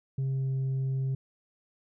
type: tone with pitch glide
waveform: sine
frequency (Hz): 134.1 to 133.17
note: C3 to C3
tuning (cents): +43 to +31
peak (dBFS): -24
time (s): 0.18-1.15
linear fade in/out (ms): 5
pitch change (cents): -12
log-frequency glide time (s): 0.3-0.51
effects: tanh soft clip ceiling -26 dBFS